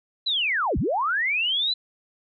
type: linear two-way sweep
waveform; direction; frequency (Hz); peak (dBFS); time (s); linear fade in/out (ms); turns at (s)
sine; down then up; 4069 to 38.89 to 4069; -21; 0.26-1.74; 10; 0.78
effects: none

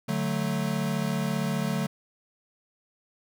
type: chord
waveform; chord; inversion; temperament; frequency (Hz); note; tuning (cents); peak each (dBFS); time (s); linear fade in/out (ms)
square; D major; none; equal; 146.83 / 185 / 220; D3 / F#3 / A3; 0 / 0 / 0; -31; 0.08-1.87; 10
effects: none

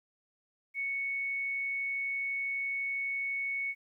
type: tone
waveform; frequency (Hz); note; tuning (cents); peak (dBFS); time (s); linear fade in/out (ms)
sine; 2217; C#7; 0; -31; 0.74-3.75; 50
effects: 12-bit

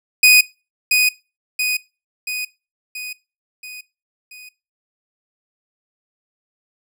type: tone with echo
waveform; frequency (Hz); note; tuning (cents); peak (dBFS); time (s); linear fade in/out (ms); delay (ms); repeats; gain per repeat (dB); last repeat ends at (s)
sawtooth; 2489; D#7; 0; -4; 0.23-0.41; 5; 680; 6; -5; 4.49
effects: noise-tail reverb RT60 0.3 s tail -22 dB re dry

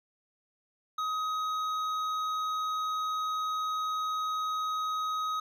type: tone with hard clipping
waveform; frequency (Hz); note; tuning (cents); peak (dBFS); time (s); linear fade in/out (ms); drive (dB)
triangle; 1262; D#6; +24; -31; 0.98-5.4; 5; 11
effects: none

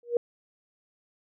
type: tone with exponential growth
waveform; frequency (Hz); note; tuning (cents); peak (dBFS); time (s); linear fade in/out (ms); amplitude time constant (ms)
sine; 476.6; A#4; +38; -17; 0.03-0.17; 2; 30
effects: none

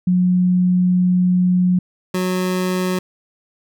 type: tone pair in turn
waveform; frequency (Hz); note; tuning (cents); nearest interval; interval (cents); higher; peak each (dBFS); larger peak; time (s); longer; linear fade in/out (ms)
sine / 25% pulse; 180.9 / 183.64; F#3 / F#3; -39 / -13; unison; 26; second; -12 / -14; first; 0.07-1.79 / 2.14-2.99; first; 5
effects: none

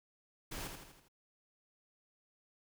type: noise with echo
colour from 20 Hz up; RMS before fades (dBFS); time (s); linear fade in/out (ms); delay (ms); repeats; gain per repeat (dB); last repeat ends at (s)
pink; -43; 0.51-0.68; 10; 81; 5; -5; 1.085
effects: none

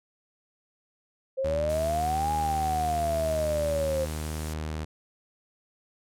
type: exponential two-way sweep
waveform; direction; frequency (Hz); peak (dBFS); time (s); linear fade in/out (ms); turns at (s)
sine; up then down; 523 to 830 to 523; -25; 1.37-4.06; 20; 2.33
type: tone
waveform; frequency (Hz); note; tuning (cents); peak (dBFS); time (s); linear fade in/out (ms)
sawtooth; 77.7; D#2; -2; -27; 1.44-4.85; 10
type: noise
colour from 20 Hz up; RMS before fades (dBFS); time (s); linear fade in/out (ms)
blue; -39; 1.69-4.54; 10
effects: low-pass 10000 Hz 12 dB/octave

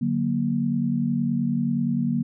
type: chord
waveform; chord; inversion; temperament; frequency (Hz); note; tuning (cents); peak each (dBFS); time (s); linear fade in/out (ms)
sine; D augmented; none; equal with one note detuned; 146.83 / 185 / 235.5; D3 / F#3 / A#3; 0 / 0 / +18; -27 / -27 / -23; 0.01-2.23; 10
effects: none

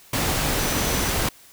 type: tone in noise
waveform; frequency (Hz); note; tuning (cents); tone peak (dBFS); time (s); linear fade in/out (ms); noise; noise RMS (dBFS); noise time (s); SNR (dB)
sine; 5980; F#8; +17; -34; 0.59-1.11; 5; pink; -23; 0.13-1.29; -14
effects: white hiss -50 dBFS RMS until 1.52 s

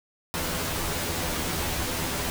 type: noise with comb filter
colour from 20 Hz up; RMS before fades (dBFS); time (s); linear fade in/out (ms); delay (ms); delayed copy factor
pink; -29; 0.34-2.3; 0; 12; +0.9
effects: none

